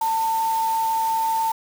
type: tone in noise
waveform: sine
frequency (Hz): 897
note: A5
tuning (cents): +33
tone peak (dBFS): -19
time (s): 0.01-1.52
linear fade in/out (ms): 5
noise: white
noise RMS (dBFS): -36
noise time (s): 0.01-1.52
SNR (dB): +14
effects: none